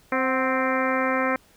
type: harmonic tone with a mistuned harmonic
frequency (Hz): 261.6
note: C4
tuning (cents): 0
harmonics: 1 / 2 / 3 / 4 / 5 / 6 / 7 / 8 / 9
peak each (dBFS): -27 / -26 / -32 / -29 / -29 / -32 / -31 / -32 / -35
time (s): 0.12-1.36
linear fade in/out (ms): 2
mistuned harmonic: 3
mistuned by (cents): -56
effects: pink hiss -57 dBFS RMS until 1.56 s